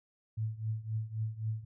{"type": "tone with tremolo", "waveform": "sine", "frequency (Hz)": 110, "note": "A2", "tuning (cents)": 0, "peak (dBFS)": -29, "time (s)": [0.37, 1.65], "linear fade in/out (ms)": 10, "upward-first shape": "triangle", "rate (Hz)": 3.8, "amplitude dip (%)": 90, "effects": []}